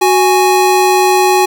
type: tone pair together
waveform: square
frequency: 369.7 / 830 Hz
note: F#4 / G#5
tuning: -1 / -1 cents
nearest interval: octave + major second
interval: 1400 cents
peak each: -11 dBFS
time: 0.01-1.46 s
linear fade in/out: 10 ms
effects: none